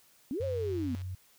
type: linear two-way sweep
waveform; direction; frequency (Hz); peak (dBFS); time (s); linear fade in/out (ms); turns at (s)
sine; up then down; 230.6 to 554.4 to 230.6; -31; 0.31-0.95; 0; 0.44
type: tone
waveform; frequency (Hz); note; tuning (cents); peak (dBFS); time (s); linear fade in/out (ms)
sine; 92.5; F#2; 0; -35; 0.4-1.15; 5
type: click train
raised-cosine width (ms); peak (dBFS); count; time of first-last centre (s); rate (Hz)
0.2; -37; 86; 0.41-1.017; 140
effects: white hiss -63 dBFS RMS until 1.38 s